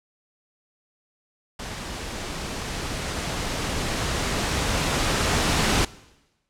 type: noise with level ramp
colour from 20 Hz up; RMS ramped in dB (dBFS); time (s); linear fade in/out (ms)
pink; -34 to -20; 1.59-5.85; 5
effects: noise-tail reverb RT60 1.0 s tail -20 dB re dry + low-pass 8000 Hz 12 dB/octave